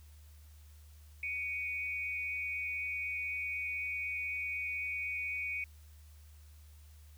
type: tone pair together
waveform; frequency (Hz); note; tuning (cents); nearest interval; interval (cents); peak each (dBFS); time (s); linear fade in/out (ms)
sine; 2246 / 2476; C#7 / D#7; +22 / -9; major second; 169; -37 / -38; 1.23-5.64; 2
effects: added 75 Hz sine -53 dBFS peak until 7.17 s + white hiss -66 dBFS RMS until 7.17 s